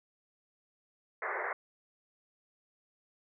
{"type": "band-pass noise", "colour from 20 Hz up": "white", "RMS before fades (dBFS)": -36, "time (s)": [1.22, 1.53], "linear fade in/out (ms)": 2, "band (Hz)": [370, 2100], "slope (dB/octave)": 96, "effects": []}